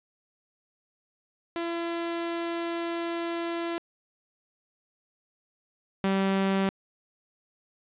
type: tone pair in turn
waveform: sawtooth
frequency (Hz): 338.2 / 193.66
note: E4 / G3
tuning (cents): +44 / -21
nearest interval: minor seventh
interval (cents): 965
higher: first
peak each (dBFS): -25 / -19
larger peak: second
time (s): 1.56-3.78 / 6.04-6.69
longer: first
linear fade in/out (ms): 0
effects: resampled to 8000 Hz + 9-bit